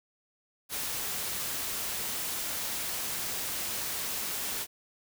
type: noise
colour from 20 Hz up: white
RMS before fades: -34 dBFS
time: 0.69-4.67 s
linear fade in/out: 50 ms
effects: none